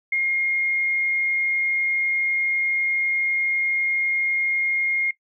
sine tone, 2136 Hz, C7, 35 cents sharp, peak -19 dBFS, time 0.12-5.11 s, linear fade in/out 5 ms, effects noise-tail reverb RT60 0.1 s tail -19 dB re dry

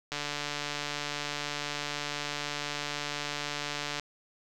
click train, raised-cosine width 0.2 ms, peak -16 dBFS, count 567, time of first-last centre 0.12-3.997 s, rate 146 Hz, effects none

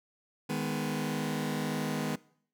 sawtooth chord, G# minor, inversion second, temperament just, 155.74 / 207.7 / 249.2 Hz, D#3 / G#3 / B3, +2 / 0 / +16 cents, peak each -31 dBFS, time 0.49-2.16 s, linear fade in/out 10 ms, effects noise-tail reverb RT60 0.6 s tail -22 dB re dry

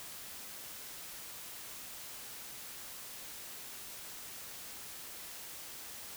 silence, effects white hiss -47 dBFS RMS until 6.16 s

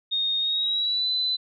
sine tone with pitch glide, 3700 to 4012 Hz, A#7 to B7, -14 to +26 cents, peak -22 dBFS, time 0.11-1.37 s, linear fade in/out 20 ms, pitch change +140 cents, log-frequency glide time 0.39-1.09 s, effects none

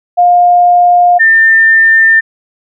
sine tone pair in turn, 708 / 1798 Hz, F5 / A6, +23 / +37 cents, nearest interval octave + major third, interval 1614 cents, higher second, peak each -3 dBFS, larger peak neither, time 0.17-1.19 / 1.19-2.21 s, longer neither, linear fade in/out 20 ms, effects none

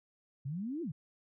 sine exponential two-way sweep, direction up then down, 127.4 to 357 to 127.4 Hz, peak -35 dBFS, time 0.45-0.92 s, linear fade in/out 10 ms, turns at 0.82 s, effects none

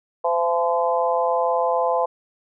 harmonic tone with a mistuned harmonic, 170.9 Hz, F3, 37 cents flat, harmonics 3 / 4 / 5 / 6, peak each -22 / -23 / -24 / -25 dBFS, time 0.24-2.06 s, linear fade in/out 10 ms, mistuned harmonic 4, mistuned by -17 cents, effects none

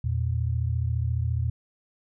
sine tone pair together, 83.3 / 117.8 Hz, E2 / A#2, +19 / +19 cents, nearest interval tritone, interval 600 cents, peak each -26 dBFS, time 0.04-1.5 s, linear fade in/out 5 ms, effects none

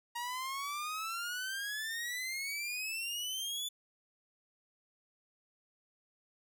sawtooth exponential sweep, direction up, 941 to 3494 Hz, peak -33 dBFS, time 0.15-3.69 s, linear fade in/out 10 ms, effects none

